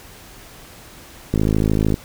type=click train; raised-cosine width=3 ms; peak=-5 dBFS; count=33; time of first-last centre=1.34-1.942 s; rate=53.2 Hz; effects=pink hiss -42 dBFS RMS until 2.04 s